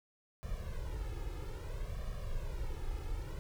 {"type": "noise with flanger", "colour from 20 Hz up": "brown", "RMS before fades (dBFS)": -39, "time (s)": [0.43, 3.39], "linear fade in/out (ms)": 0, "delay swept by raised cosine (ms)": [1.7, 2.37], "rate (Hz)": 0.6, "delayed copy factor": 0.95, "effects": []}